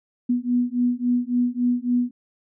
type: beating tone pair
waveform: sine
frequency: 243.1 / 246.7 Hz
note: B3 / B3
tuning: -27 / -2 cents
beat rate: 3.6 Hz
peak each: -22 / -22 dBFS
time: 0.29-2.11 s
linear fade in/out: 10 ms
effects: none